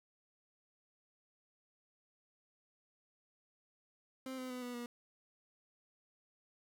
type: tone with pitch steps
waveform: 30% pulse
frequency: 261.6 / 256.1 / 250.7 / 245.4 / 240.2 Hz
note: C4 / C4 / B3 / B3 / B3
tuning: 0 / -37 / +26 / -11 / -48 cents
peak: -39 dBFS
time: 4.26-4.86 s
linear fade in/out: 2 ms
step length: 120 ms
effects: none